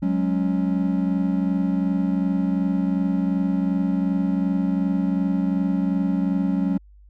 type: chord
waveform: triangle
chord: F# suspended second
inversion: none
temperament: equal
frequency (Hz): 185 / 207.7 / 277.2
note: F#3 / G#3 / C#4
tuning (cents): 0 / 0 / 0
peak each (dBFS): -20 / -24 / -22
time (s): 0.02-6.78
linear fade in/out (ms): 10
effects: added 50 Hz sine -46 dBFS peak until 7.09 s